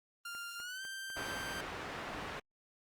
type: tone with pitch glide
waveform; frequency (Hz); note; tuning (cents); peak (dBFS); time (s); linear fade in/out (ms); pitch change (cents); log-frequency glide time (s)
sawtooth; 1396.9 to 1568; F6 to G6; 0 to 0; -38; 0.25-1.61; 5; +200; 0.58-0.83
type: click train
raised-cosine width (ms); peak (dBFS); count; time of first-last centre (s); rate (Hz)
0.5; -38; 5; 0.35-1.353; 3.99
type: low-pass noise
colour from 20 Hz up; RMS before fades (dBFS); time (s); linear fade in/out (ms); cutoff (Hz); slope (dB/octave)
white; -43; 1.16-2.4; 10; 1700; 12
effects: Opus 32 kbps